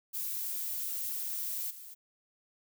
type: noise with level steps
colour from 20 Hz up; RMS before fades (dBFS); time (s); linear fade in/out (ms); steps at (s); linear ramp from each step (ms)
violet; -36 / -48; 0.13-1.95; 20; 1.7; 10
effects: none